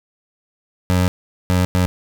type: tone bursts at uneven times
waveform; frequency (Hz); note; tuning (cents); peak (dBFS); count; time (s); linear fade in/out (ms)
25% pulse; 90.8; F#2; -32; -10; 3; 0.9-1.08 / 1.5-1.65 / 1.75-1.86; 0
effects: none